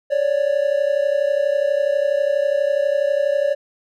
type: tone pair together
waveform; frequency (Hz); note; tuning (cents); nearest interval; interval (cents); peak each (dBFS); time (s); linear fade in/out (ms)
triangle; 554.4 / 586.6; C#5 / D5; 0 / -2; minor second; 98; -17; 0.1-3.55; 20
effects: none